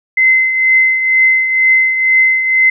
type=tone with tremolo; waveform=sine; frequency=2058 Hz; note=C7; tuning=29 cents flat; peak=-5 dBFS; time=0.17-2.7 s; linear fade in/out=5 ms; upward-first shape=triangle; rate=2.1 Hz; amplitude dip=60%; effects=none